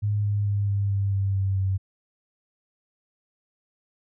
sine tone with pitch steps, 103.83 / 102.64 / 101.46 / 100.29 / 99.14 / 98 / 96.88 / 95.76 Hz, G#2 / G#2 / G#2 / G2 / G2 / G2 / G2 / G2, 0 / -20 / -40 / +40 / +20 / 0 / -20 / -40 cents, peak -21 dBFS, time 0.02-1.78 s, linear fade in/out 20 ms, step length 220 ms, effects none

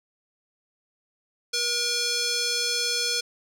square tone with band-pass filter, 478.8 Hz, A#4, 46 cents sharp, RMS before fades -26 dBFS, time 1.53-3.21 s, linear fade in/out 10 ms, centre 5100 Hz, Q 2.2, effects none

